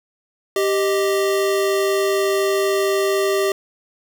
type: tone pair together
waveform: square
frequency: 392 / 622.3 Hz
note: G4 / D#5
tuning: 0 / 0 cents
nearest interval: minor sixth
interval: 800 cents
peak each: -18 / -24 dBFS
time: 0.56-3.52 s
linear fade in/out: 2 ms
effects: none